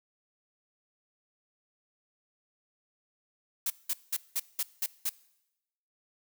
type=noise bursts; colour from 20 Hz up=blue; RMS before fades=-30 dBFS; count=7; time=3.66-5.094 s; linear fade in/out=5 ms; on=42 ms; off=190 ms; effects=noise-tail reverb RT60 0.9 s tail -21 dB re dry